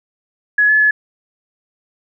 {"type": "tone with pitch steps", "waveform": "sine", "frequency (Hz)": [1686, 1719, 1709], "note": ["G#6", "A6", "G#6"], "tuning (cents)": [26, -41, 49], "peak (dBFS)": -9, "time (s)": [0.58, 0.91], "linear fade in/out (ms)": 5, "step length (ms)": 110, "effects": []}